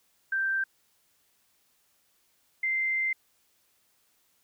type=tone pair in turn; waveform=sine; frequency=1568 / 2084 Hz; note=G6 / C7; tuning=0 / -7 cents; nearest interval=perfect fourth; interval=493 cents; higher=second; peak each=-25 dBFS; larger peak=neither; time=0.32-0.64 / 2.63-3.13 s; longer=second; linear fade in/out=5 ms; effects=white hiss -69 dBFS RMS until 4.43 s